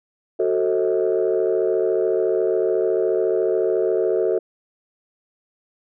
sine chord, F# diminished seventh, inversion none, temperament just, 370 / 444 / 532.8 / 639.4 Hz, F#4 / A4 / C5 / Eb5, 0 / +16 / +31 / +47 cents, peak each -20 / -20 / -26 / -25 dBFS, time 0.39-4.39 s, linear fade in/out 10 ms, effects tanh soft clip ceiling -10 dBFS

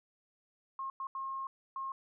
sine tone bursts at uneven times, 1074 Hz, C6, 45 cents sharp, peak -36 dBFS, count 4, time 0.79-0.9 / 1-1.07 / 1.15-1.47 / 1.76-1.92 s, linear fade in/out 2 ms, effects none

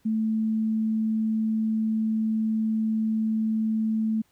sine tone, 219.8 Hz, A3, 2 cents flat, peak -22 dBFS, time 0.05-4.22 s, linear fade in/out 10 ms, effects pink hiss -66 dBFS RMS until 4.31 s

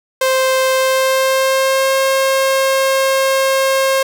sawtooth tone with pitch glide, 523.3 to 535.5 Hz, C5 to C5, 0 to +40 cents, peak -8 dBFS, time 0.21-4.03 s, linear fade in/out 5 ms, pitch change +40 cents, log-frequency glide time 0.74-1.96 s, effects none

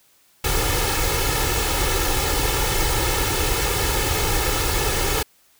pink noise with comb filter, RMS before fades -21 dBFS, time 0.44-5.23 s, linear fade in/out 5 ms, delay 2.3 ms, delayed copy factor +0.75, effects white hiss -58 dBFS RMS until 5.59 s

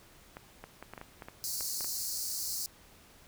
clicks, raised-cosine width 0.5 ms, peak -28 dBFS, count 11, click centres 0.369 / 0.64 / 0.826 / 0.936 / 0.978 / 1.014 / 1.222 / 1.285 / 1.608 / 1.808 / 1.845 s
pink high-pass noise, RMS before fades -36 dBFS, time 1.44-2.66 s, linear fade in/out 0 ms, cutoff 4300 Hz, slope 96 dB/octave
effects pink hiss -58 dBFS RMS until 3.27 s

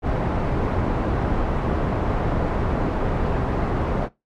pink low-pass noise, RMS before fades -22 dBFS, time 0.02-4.09 s, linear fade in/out 50 ms, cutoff 1000 Hz, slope 12 dB/octave, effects noise-tail reverb RT60 0.2 s tail -19 dB re dry + MP3 64 kbps

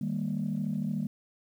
sine chord, Eb major, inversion none, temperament equal with one note detuned, 155.56 / 199.77 / 233.1 Hz, Eb3 / G3 / Bb3, 0 / +33 / 0 cents, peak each -33 / -31 / -33 dBFS, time 0.01-1.07 s, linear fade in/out 5 ms, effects tanh soft clip ceiling -22 dBFS + 10-bit

